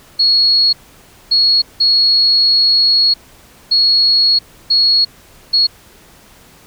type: tone bursts at uneven times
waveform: sine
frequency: 4331 Hz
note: C#8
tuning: 41 cents flat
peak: -8 dBFS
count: 6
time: 0.19-0.73 / 1.31-1.62 / 1.8-3.14 / 3.71-4.39 / 4.7-5.05 / 5.53-5.67 s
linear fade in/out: 10 ms
effects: pink hiss -44 dBFS RMS until 6.66 s